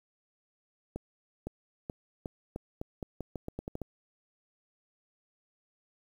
accelerating click train, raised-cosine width 2 ms, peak -23 dBFS, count 14, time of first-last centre 0.96-3.817 s, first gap 510 ms, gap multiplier 0.84, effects 9-bit

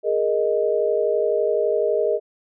sine chord, Ab suspended second, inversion none, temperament just, 415.3 / 467.2 / 623 Hz, Ab4 / Bb4 / Eb5, 0 / +4 / +2 cents, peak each -22 dBFS, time 0.03-2.2 s, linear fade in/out 50 ms, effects none

